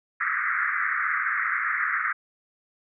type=band-pass noise; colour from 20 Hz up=pink; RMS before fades=-26 dBFS; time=0.2-2.13 s; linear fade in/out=10 ms; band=1200 to 2100 Hz; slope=96 dB/octave; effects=none